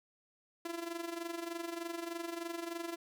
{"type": "tone with amplitude modulation", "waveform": "sawtooth", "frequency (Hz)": 338.1, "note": "E4", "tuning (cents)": 44, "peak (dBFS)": -32, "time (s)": [0.65, 2.96], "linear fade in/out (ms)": 5, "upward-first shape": "sine", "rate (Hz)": 23.3, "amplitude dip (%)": 70, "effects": []}